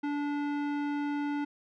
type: tone with low-pass filter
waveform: square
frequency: 289.9 Hz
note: D4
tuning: 22 cents flat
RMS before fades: -32 dBFS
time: 0.03-1.45 s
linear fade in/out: 10 ms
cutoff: 2100 Hz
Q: 0.79
effects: none